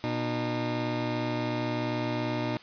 20% pulse tone pair together, 120.8 / 304.4 Hz, B2 / D#4, -38 / -38 cents, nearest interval octave + major third, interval 1600 cents, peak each -26 dBFS, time 0.04-2.57 s, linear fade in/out 0 ms, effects white hiss -51 dBFS RMS until 2.62 s + resampled to 11025 Hz

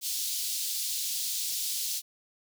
pink high-pass noise, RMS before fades -32 dBFS, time 0.01-2.02 s, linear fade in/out 50 ms, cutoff 3800 Hz, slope 24 dB/octave, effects none

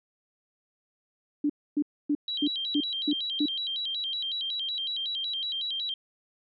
sine tone bursts, 293 Hz, D4, 4 cents flat, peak -22 dBFS, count 7, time 1.44-3.459 s, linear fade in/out 5 ms, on 57 ms, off 270 ms
sine tone with vibrato, 3520 Hz, A7, in tune, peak -29 dBFS, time 2.28-5.94 s, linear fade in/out 2 ms, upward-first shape square, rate 5.4 Hz, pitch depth 180 cents each way
effects none

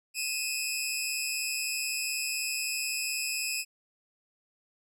15% pulse tone pair together, 2489 / 2632 Hz, D#7 / E7, 0 / -3 cents, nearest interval minor second, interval 97 cents, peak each -26 dBFS, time 0.14-3.65 s, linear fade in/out 50 ms, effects none

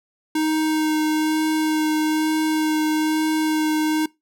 square tone with vibrato, 311.1 Hz, D#4, in tune, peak -19 dBFS, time 0.35-4.06 s, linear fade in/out 5 ms, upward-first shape sine, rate 1.1 Hz, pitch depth 10 cents each way, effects noise-tail reverb RT60 0.2 s tail -22 dB re dry

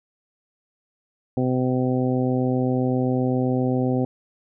harmonic tone, 127.6 Hz, C3, 43 cents flat, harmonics 1 / 2 / 3 / 4 / 5 / 6, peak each -24 / -22 / -28 / -28 / -35 / -33 dBFS, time 1.37-4.05 s, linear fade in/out 2 ms, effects none

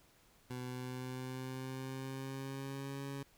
20% pulse tone with pitch glide, 125.5 to 138.45 Hz, B2 to C#3, +28 to -2 cents, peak -36 dBFS, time 0.5-3.23 s, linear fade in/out 5 ms, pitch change +170 cents, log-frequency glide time 0.62-3.03 s, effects pink hiss -67 dBFS RMS until 3.37 s

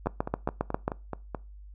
two click trains, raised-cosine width 1 ms, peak -18 / -12 dBFS, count 7 / 7, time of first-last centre 0.06-1.348 / 0.07-0.88 s, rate 4.66 / 7.41 Hz, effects noise-tail reverb RT60 0.3 s tail -22 dB re dry + added 50 Hz sine -44 dBFS peak until 1.74 s

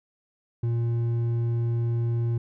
sine tone with hard clipping, 117.1 Hz, A#2, 8 cents sharp, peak -24 dBFS, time 0.63-2.38 s, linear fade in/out 5 ms, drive 5 dB, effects none

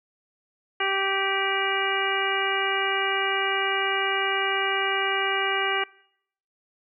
harmonic tone with a mistuned harmonic, 390 Hz, G4, 9 cents flat, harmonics 1 / 2 / 3 / 4 / 5 / 6 / 7, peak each -30 / -30 / -30 / -30 / -30 / -30 / -30 dBFS, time 0.8-5.84 s, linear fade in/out 5 ms, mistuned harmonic 7, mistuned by +84 cents, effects noise-tail reverb RT60 0.7 s tail -23 dB re dry

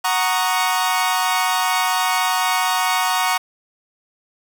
sawtooth chord, D# minor seventh, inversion first, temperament equal, 740 / 932.3 / 1108.7 / 1244.5 Hz, F#5 / A#5 / C#6 / D#6, 0 / 0 / 0 / 0 cents, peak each -18 / -18 / -19 / -22 dBFS, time 0.04-3.38 s, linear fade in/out 10 ms, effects none

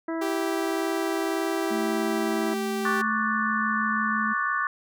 harmonic tone, 328 Hz, E4, 9 cents flat, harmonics 1 / 2 / 3 / 4 / 5 / 6, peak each -28 / -34 / -38 / -40 / -42 / -44 dBFS, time 0.08-2.54 s, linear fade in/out 5 ms
sawtooth tone, 389.8 Hz, G4, 10 cents flat, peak -24 dBFS, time 0.21-3.02 s, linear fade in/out 10 ms
sine tone with pitch glide, 220 to 217.2 Hz, A3 to A3, 0 to -22 cents, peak -29 dBFS, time 1.7-4.34 s, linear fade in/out 20 ms, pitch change -22 cents, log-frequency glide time 2.29-3.93 s
sine chord, D major seventh, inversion third, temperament equal, 1108.7 / 1174.7 / 1480 / 1760 Hz, C#6 / D6 / F#6 / A6, 0 / 0 / 0 / 0 cents, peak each -29 dBFS, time 2.85-4.67 s, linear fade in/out 2 ms
effects none

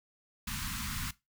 pink band-stop noise, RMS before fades -37 dBFS, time 0.47-1.11 s, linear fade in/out 5 ms, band 260 to 1000 Hz, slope 48 dB/octave, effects noise-tail reverb RT60 0.2 s tail -18 dB re dry

